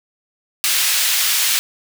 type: high-pass noise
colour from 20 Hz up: pink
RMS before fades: -17 dBFS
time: 0.64-1.59 s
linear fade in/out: 0 ms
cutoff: 2500 Hz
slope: 12 dB/octave
effects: none

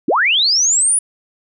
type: linear sweep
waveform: sine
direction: up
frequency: 210 to 9956 Hz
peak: -11 dBFS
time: 0.08-0.99 s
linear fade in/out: 5 ms
effects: none

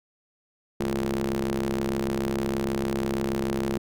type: ring-modulated tone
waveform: sawtooth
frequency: 66.5 Hz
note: C2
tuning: 29 cents sharp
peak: -18 dBFS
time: 0.8-3.78 s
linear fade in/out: 5 ms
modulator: 280 Hz
effects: none

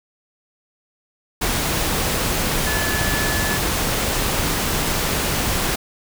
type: tone in noise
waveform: sine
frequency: 1725 Hz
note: A6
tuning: 35 cents flat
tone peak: -25 dBFS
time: 2.66-3.58 s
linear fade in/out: 10 ms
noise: pink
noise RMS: -21 dBFS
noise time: 1.41-5.76 s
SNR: -7 dB
effects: none

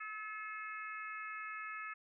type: harmonic tone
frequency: 430.5 Hz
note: A4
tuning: 38 cents flat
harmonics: 3 / 4 / 5 / 6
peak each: -45 / -47 / -49 / -51 dBFS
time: 0-1.94 s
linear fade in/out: 10 ms
effects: none

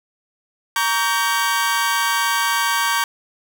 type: chord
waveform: sawtooth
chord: G diminished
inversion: first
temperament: equal with one note detuned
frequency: 932.3 / 1134.6 / 1568 Hz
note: Bb5 / Db6 / G6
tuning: 0 / +40 / 0 cents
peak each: -18 dBFS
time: 0.76-3.04 s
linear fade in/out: 2 ms
effects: none

